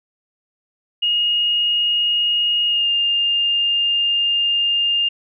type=tone with pitch glide; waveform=sine; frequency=2865 to 2811 Hz; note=F7 to F7; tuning=+44 to +11 cents; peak=-15 dBFS; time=1.02-5.09 s; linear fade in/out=10 ms; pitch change=-33 cents; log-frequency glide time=2.67-2.89 s; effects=none